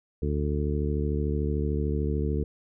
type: harmonic tone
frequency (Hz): 73.42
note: D2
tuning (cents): 0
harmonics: 1 / 2 / 3 / 4 / 5 / 6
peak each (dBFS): -27 / -31 / -34 / -36 / -35 / -34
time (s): 0.22-2.44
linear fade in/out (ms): 5
effects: none

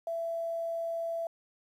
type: tone with quantisation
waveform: sine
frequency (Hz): 667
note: E5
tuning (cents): +20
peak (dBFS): -31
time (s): 0.07-1.27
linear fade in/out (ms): 2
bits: 10
effects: resampled to 32000 Hz

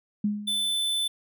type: tone with exponential decay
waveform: sine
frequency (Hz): 207.7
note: G#3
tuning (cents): 0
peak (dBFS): -20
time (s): 0.24-0.75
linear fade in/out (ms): 5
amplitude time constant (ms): 110
type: tone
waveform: square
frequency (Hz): 3518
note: A7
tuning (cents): -1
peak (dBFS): -25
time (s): 0.47-1.08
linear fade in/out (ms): 10
effects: none

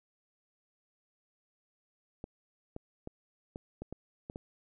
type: clicks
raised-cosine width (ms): 2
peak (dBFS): -27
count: 8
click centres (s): 2.241 / 2.764 / 3.074 / 3.559 / 3.82 / 3.926 / 4.299 / 4.359
effects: none

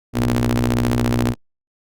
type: ring-modulated tone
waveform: sawtooth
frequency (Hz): 61.74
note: B1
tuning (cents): 0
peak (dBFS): -9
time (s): 0.13-1.35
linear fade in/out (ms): 50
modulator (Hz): 178
effects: Opus 48 kbps

